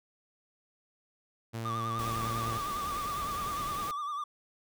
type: tone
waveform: sawtooth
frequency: 114.1 Hz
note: A#2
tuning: 37 cents flat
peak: -31 dBFS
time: 1.53-2.59 s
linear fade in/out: 20 ms
type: tone with vibrato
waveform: triangle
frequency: 1174.7 Hz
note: D6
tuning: in tune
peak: -31 dBFS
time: 1.65-4.24 s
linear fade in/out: 5 ms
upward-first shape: sine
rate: 9.9 Hz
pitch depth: 69 cents each way
type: noise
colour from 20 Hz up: pink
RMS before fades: -41 dBFS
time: 1.99-3.91 s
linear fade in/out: 0 ms
effects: none